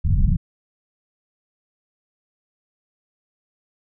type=low-pass noise; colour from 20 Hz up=pink; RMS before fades=-17 dBFS; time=0.04-0.37 s; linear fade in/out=10 ms; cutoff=190 Hz; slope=48 dB/octave; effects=none